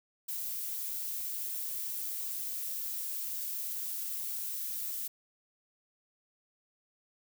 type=noise; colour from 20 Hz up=violet; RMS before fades=-37 dBFS; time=0.28-5.08 s; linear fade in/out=10 ms; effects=none